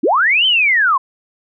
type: linear two-way sweep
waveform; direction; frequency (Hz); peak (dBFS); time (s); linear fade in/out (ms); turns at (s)
sine; up then down; 221.9 to 3136 to 998; -10; 0.03-0.98; 10; 0.46
effects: none